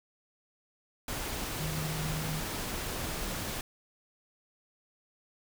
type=tone in noise; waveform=sine; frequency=155.56 Hz; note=D#3; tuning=in tune; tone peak=-34 dBFS; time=1.6-2.4 s; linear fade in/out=2 ms; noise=pink; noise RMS=-36 dBFS; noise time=1.08-3.61 s; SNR=-1 dB; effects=none